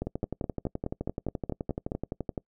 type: two click trains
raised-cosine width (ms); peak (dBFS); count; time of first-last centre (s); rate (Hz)
2; -17 / -18; 10 / 28; 0.02-1.919 / 0.07-2.378; 4.74 / 11.7
effects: noise-tail reverb RT60 0.1 s tail -25 dB re dry